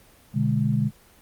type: chord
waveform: sine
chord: G# diminished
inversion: first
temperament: equal with one note detuned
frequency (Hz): 122.69 / 146.83 / 207.7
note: B2 / D3 / G#3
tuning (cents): -11 / 0 / 0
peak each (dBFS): -24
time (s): 0.33-0.91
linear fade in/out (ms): 50
effects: pink hiss -54 dBFS RMS until 1.21 s + Opus 24 kbps